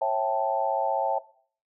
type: chord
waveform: sine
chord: A dominant seventh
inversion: first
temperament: equal with one note detuned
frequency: 544.8 / 659.3 / 784 / 880 Hz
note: C#5 / E5 / G5 / A5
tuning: -30 / 0 / 0 / 0 cents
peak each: -28 dBFS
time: 0.01-1.19 s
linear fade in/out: 10 ms
effects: noise-tail reverb RT60 0.5 s tail -19 dB re dry